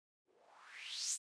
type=noise with low-pass filter sweep; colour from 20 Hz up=violet; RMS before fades=-45 dBFS; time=0.25-1.18 s; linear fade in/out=50 ms; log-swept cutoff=320 to 8600 Hz; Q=4.4; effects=resampled to 22050 Hz